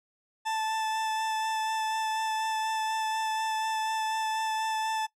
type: tone with vibrato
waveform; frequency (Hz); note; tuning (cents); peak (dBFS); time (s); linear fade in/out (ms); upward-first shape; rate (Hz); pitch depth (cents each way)
40% pulse; 879; A5; -2; -27; 0.45-5.07; 20; sine; 4.1; 11
effects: noise-tail reverb RT60 0.1 s tail -18 dB re dry + low-pass 9000 Hz 12 dB/octave